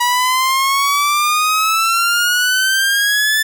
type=exponential sweep; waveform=sawtooth; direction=up; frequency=966 to 1760 Hz; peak=-9 dBFS; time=0-3.43 s; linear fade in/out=10 ms; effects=none